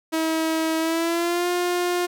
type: tone with pitch glide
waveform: sawtooth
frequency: 321.2 to 354.3 Hz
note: E4 to F4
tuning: -45 to +25 cents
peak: -17 dBFS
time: 0.12-2.07 s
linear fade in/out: 20 ms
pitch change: +170 cents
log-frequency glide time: 0.78-1.48 s
effects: none